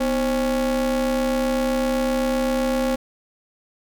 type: ring-modulated tone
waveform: square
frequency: 141.3 Hz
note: C#3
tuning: 34 cents sharp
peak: -17 dBFS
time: 0-2.96 s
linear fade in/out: 10 ms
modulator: 390 Hz
effects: none